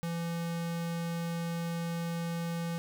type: tone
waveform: square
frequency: 168.6 Hz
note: E3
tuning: 39 cents sharp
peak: -33 dBFS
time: 0.03-2.78 s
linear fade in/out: 0 ms
effects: none